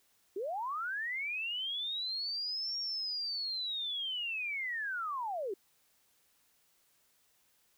sine linear two-way sweep, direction up then down, 358.1 to 5588 to 358.1 Hz, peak -34 dBFS, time 0.36-5.54 s, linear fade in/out 5 ms, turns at 2.78 s, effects white hiss -71 dBFS RMS until 7.77 s

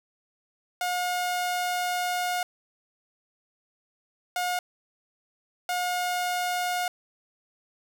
sawtooth tone bursts at uneven times, 718 Hz, F5, 48 cents sharp, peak -22 dBFS, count 3, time 0.81-2.43 / 4.36-4.59 / 5.69-6.88 s, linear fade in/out 2 ms, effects none

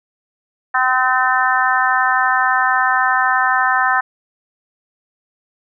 harmonic tone, 256.3 Hz, C4, 36 cents flat, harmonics 3 / 4 / 5 / 6 / 7, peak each -19 / -19 / -19 / -19 / -19 dBFS, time 0.74-4.01 s, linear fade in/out 10 ms, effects none

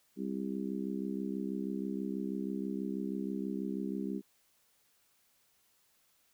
harmonic tone, 66.2 Hz, C2, 21 cents sharp, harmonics 3 / 4 / 5 / 6, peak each -37 / -39 / -41 / -43 dBFS, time 0.16-4.22 s, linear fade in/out 50 ms, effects white hiss -71 dBFS RMS until 6.33 s

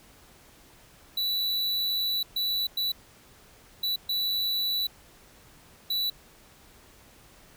square tone bursts at uneven times, 3951 Hz, B7, in tune, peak -26 dBFS, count 6, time 1.17-2.23 / 2.36-2.67 / 2.77-2.92 / 3.83-3.96 / 4.09-4.87 / 5.9-6.1 s, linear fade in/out 5 ms, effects pink hiss -55 dBFS RMS until 7.56 s

